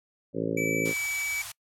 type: harmonic tone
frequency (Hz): 55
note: A1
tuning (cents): 0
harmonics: 2 / 3 / 4 / 5 / 6 / 7 / 8 / 9 / 10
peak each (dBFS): -41 / -34 / -40 / -32 / -36 / -34 / -34 / -35 / -37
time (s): 0.33-0.94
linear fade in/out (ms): 50
type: tone with pitch glide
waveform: square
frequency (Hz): 2308 to 2291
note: D7 to D7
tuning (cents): -31 to -44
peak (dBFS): -29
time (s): 0.57-1.42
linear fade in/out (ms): 5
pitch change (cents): -13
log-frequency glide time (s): 0.85-1.05
type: band-stop noise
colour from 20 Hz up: white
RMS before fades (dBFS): -37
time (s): 0.85-1.52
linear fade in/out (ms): 5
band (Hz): 130 to 690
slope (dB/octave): 48
effects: noise-tail reverb RT60 0.1 s tail -25 dB re dry + low-pass 12000 Hz 12 dB/octave